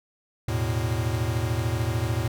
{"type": "chord", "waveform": "square", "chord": "E suspended fourth", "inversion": "none", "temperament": "equal with one note detuned", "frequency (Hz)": [82.88, 110, 123.47], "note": ["E2", "A2", "B2"], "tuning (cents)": [10, 0, 0], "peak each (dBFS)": [-31, -27, -30], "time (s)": [0.48, 2.28], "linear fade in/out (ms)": 5, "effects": []}